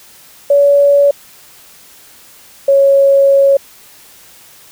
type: tone pair in turn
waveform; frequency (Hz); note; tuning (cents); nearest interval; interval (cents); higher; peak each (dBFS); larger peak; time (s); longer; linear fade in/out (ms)
sine; 568 / 552.5; C#5 / C#5; +42 / -6; unison; 48; first; -5; neither; 0.5-1.11 / 2.68-3.57; second; 5
effects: white hiss -41 dBFS RMS until 4.71 s